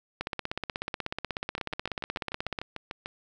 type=two click trains; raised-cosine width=0.3 ms; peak=-15 / -19 dBFS; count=40 / 11; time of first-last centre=0.21-2.588 / 1.58-3.059 s; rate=16.4 / 6.76 Hz; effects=none